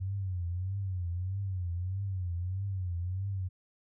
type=tone with vibrato; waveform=sine; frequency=92.4 Hz; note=F#2; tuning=2 cents flat; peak=-31 dBFS; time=0-3.49 s; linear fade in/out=20 ms; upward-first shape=triangle; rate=1.6 Hz; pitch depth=140 cents each way; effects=none